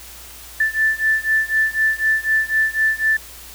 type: beating tone pair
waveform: sine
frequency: 1760 / 1764 Hz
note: A6 / A6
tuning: 0 / +4 cents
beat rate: 4 Hz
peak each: -19 / -18 dBFS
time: 0.6-3.17 s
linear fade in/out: 5 ms
effects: added 59 Hz sine -44 dBFS peak until 3.54 s + white hiss -39 dBFS RMS until 3.54 s